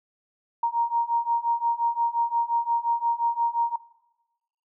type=beating tone pair; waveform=sine; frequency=932.3 / 938 Hz; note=A#5 / A#5; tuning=0 / +11 cents; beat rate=5.7 Hz; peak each=-25 dBFS; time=0.63-3.76 s; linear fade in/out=5 ms; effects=noise-tail reverb RT60 1.0 s tail -19 dB re dry